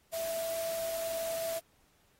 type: tone in noise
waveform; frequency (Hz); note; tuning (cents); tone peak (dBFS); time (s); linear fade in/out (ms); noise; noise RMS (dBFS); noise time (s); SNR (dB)
sine; 659.3; E5; 0; -33; 0.12-1.6; 20; white; -42; 0.12-1.6; +6
effects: pink hiss -69 dBFS RMS until 2.19 s + AAC 48 kbps